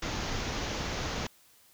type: low-pass noise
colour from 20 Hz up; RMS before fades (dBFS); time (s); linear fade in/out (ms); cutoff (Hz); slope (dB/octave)
pink; -34; 0.02-1.27; 5; 6800; 96
effects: white hiss -61 dBFS RMS until 1.73 s